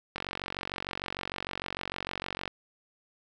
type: click train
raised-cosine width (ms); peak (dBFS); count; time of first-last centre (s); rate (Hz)
0.3; -17; 109; 0.16-2.478; 46.6
effects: none